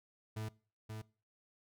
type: tone with echo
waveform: 40% pulse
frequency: 108.8 Hz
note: A2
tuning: 19 cents flat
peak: -38 dBFS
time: 0.36-0.49 s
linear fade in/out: 10 ms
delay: 530 ms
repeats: 1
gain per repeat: -4 dB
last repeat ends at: 1.02 s
effects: noise-tail reverb RT60 0.4 s tail -22 dB re dry